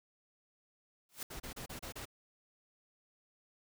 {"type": "noise with exponential growth", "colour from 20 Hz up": "white", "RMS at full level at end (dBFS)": -38, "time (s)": [1.09, 1.23], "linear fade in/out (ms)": 2, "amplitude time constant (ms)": 30}
{"type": "noise bursts", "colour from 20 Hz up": "pink", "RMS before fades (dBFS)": -45, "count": 6, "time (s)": [1.3, 2.055], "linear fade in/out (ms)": 10, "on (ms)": 100, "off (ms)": 31}
{"effects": []}